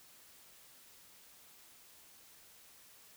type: silence
effects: white hiss -60 dBFS RMS until 3.16 s